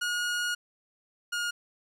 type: tone pair in turn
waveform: sawtooth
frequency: 1441 / 1428.6 Hz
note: F#6 / F6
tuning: -46 / +39 cents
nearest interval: unison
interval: 15 cents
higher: first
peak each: -24 / -25 dBFS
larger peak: first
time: 0.01-0.55 / 1.32-1.51 s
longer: first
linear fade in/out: 10 ms
effects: low-pass 10000 Hz 12 dB/octave + 11-bit